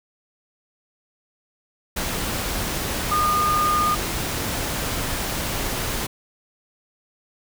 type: tone in noise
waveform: sine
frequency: 1219 Hz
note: D#6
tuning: 36 cents flat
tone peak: -18 dBFS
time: 3.11-3.95 s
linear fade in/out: 10 ms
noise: pink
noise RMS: -26 dBFS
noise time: 1.96-6.07 s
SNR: +5 dB
effects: none